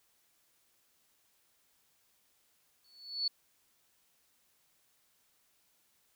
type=tone with exponential growth; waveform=sine; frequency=4435 Hz; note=C#8; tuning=in tune; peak=-27 dBFS; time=2.84-3.28 s; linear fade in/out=5 ms; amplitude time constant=95 ms; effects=white hiss -72 dBFS RMS until 6.15 s